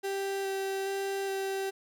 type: tone with vibrato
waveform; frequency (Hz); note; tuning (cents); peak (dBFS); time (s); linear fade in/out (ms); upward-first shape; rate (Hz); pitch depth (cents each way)
35% pulse; 390; G4; -9; -29; 0.03-1.71; 20; square; 1.2; 9
effects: none